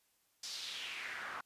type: noise with band-pass filter sweep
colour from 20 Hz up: pink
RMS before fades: -44 dBFS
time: 0.43-1.41 s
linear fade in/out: 5 ms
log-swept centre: 5500 to 1200 Hz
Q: 2.9
effects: white hiss -75 dBFS RMS until 1.45 s + resampled to 32000 Hz